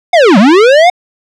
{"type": "linear two-way sweep", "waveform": "square", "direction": "down then up", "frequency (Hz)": [740, 179.9, 740], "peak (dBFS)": -3, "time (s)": [0.13, 0.9], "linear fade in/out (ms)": 5, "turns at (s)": 0.38, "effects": ["low-pass 4000 Hz 12 dB/octave"]}